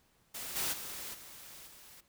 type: noise with level steps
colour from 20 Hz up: white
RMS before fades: -42 / -34 / -43 / -51 / -55 dBFS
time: 0.34-2.01 s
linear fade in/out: 10 ms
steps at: 0.55 / 0.72 / 1.13 / 1.66 s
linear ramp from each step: 20 ms
effects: pink hiss -70 dBFS RMS until 2.08 s